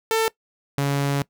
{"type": "tone pair in turn", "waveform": "sawtooth", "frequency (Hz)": [446.6, 140.67], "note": ["A4", "C#3"], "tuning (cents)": [26, 26], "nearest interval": "octave + minor sixth", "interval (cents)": 2000, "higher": "first", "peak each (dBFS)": [-14, -16], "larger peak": "first", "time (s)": [[0.11, 0.28], [0.78, 1.22]], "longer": "second", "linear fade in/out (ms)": 0, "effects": ["noise-tail reverb RT60 0.1 s tail -21 dB re dry"]}